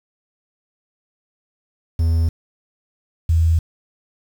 triangle / sine tone pair in turn, 82.41 / 81.99 Hz, E2 / E2, 0 / -9 cents, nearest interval unison, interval 9 cents, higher first, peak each -12 dBFS, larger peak neither, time 1.99-2.29 / 3.29-3.59 s, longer neither, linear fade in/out 5 ms, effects 7-bit

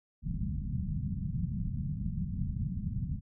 white low-pass noise, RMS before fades -34 dBFS, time 0.22-3.21 s, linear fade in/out 50 ms, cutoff 200 Hz, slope 48 dB/octave, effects none

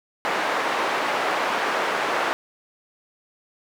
white band-pass noise, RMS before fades -24 dBFS, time 0.25-2.33 s, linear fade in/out 0 ms, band 420 to 1400 Hz, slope 12 dB/octave, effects none

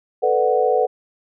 sine chord, B minor seventh, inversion third, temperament equal, 440 / 493.9 / 587.3 / 740 Hz, A4 / B4 / D5 / F#5, 0 / 0 / 0 / 0 cents, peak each -20 / -18 / -24 / -20 dBFS, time 0.22-0.87 s, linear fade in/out 20 ms, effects none

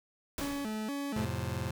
pink noise with exponential decay, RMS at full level -36 dBFS, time 0.38-0.98 s, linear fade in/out 1 ms, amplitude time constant 130 ms
40% pulse tone with vibrato, 246.9 Hz, B3, in tune, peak -33 dBFS, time 0.41-1.25 s, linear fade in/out 2 ms, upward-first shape square, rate 2.1 Hz, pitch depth 230 cents each way
sawtooth chord, F major, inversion none, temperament just, 87.31 / 109.13 / 130.96 Hz, F2 / A2 / C3, 0 / -14 / +2 cents, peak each -33 dBFS, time 1.16-1.71 s, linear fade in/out 5 ms
effects none

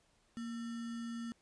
sine tone with sample-and-hold, 233.1 Hz, A#3, in tune, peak -39 dBFS, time 0.37-1.32 s, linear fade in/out 0 ms, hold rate 1575 Hz, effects pink hiss -72 dBFS RMS until 1.41 s + resampled to 22050 Hz

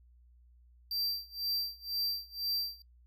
square tone with tremolo, 4699 Hz, D8, in tune, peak -30 dBFS, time 0.91-2.82 s, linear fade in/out 2 ms, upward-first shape sine, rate 2 Hz, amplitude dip 95%, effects noise-tail reverb RT60 0.1 s tail -21 dB re dry + added 60 Hz sine -58 dBFS peak until 3.06 s

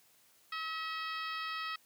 harmonic tone, 642 Hz, E5, 46 cents flat, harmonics 2 / 3 / 4 / 5 / 6 / 7 / 8, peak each -39 / -43 / -45 / -47 / -49 / -50 / -51 dBFS, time 0.52-1.76 s, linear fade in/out 5 ms, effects white hiss -66 dBFS RMS until 1.85 s + high-pass 80 Hz 12 dB/octave

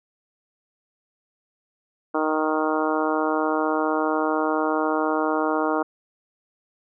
harmonic tone, 155.7 Hz, D#3, 2 cents sharp, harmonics 2 / 3 / 4 / 5 / 6 / 7 / 8 / 9, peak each -25 / -27 / -28 / -29 / -30 / -30 / -31 / -32 dBFS, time 2.14-5.83 s, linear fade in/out 10 ms, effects none

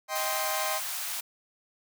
sawtooth chord, C minor, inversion first, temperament just, 627.9 / 784.9 / 1046.5 Hz, Eb5 / G5 / C6, +16 / +2 / 0 cents, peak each -30 dBFS, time 0.08-0.81 s, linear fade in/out 50 ms
white high-pass noise, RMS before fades -34 dBFS, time 0.15-1.21 s, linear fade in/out 10 ms, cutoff 640 Hz, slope 48 dB/octave
effects none

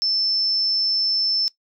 sine tone, 5300 Hz, E8, 9 cents sharp, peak -18 dBFS, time 0.02-1.48 s, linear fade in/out 0 ms, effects noise-tail reverb RT60 0.1 s tail -19 dB re dry

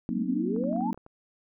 sine chord, C half-diminished seventh, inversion second, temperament equal with one note detuned, 185 / 233.1 / 261.6 / 308.1 Hz, Gb3 / Bb3 / C4 / Eb4, 0 / 0 / 0 / -17 cents, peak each -33 / -30 / -33 / -36 dBFS, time 0.09-0.93 s, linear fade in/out 0 ms
sine exponential sweep, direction up, 189.7 to 932.3 Hz, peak -30 dBFS, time 0.16-0.91 s, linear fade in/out 5 ms
clicks, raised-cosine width 1 ms, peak -34 dBFS, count 8, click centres 0.563 / 0.639 / 0.729 / 0.763 / 0.808 / 0.945 / 0.976 / 1.064 s
effects none

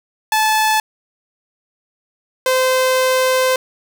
sawtooth tone pair in turn, 868 / 516.1 Hz, A5 / C5, -24 / -24 cents, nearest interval major sixth, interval 900 cents, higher first, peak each -9 dBFS, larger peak neither, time 0.32-0.8 / 2.46-3.56 s, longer second, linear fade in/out 2 ms, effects none

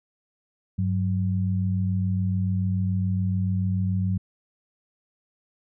sine tone pair together, 98 / 185 Hz, G2 / F#3, 0 / 0 cents, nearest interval major seventh, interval 1100 cents, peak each -23 / -26 dBFS, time 0.78-4.18 s, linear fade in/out 10 ms, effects none

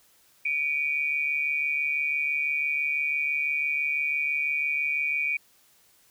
sine tone pair together, 2300 / 2446 Hz, D7 / D#7, -37 / -30 cents, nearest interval minor second, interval 107 cents, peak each -27 dBFS, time 0.45-5.37 s, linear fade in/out 5 ms, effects white hiss -61 dBFS RMS until 6.1 s

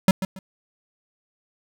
square tone with echo, 190 Hz, F#3, 46 cents sharp, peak -12 dBFS, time 0.08-0.11 s, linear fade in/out 2 ms, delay 140 ms, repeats 2, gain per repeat -12 dB, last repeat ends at 0.39 s, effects none

